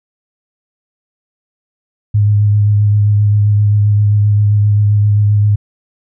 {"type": "tone with vibrato", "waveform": "sine", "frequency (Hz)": 103.83, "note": "G#2", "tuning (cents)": 0, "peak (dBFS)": -7, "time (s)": [2.14, 5.56], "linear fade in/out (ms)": 10, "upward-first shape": "sine", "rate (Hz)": 7.6, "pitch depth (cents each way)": 19, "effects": []}